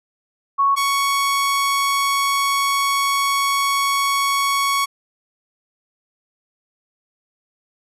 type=tone pair in turn; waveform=sine / sawtooth; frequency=1108.7 / 1112.8 Hz; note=C#6 / C#6; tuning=0 / +6 cents; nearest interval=unison; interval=6 cents; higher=second; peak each=-13 dBFS; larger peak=neither; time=0.58-0.76 / 0.76-4.86 s; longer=second; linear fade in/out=20 ms; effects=resampled to 32000 Hz